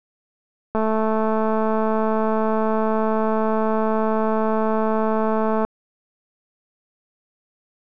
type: click train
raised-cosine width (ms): 1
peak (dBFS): -9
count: 1074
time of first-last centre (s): 0.75-5.65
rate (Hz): 219
effects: none